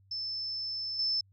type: tone with level steps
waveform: sine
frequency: 5274 Hz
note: E8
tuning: in tune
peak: -33 / -27 dBFS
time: 0.11-1.21 s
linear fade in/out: 5 ms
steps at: 0.99 s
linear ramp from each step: 2 ms
effects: added 97 Hz sine -60 dBFS peak until 1.32 s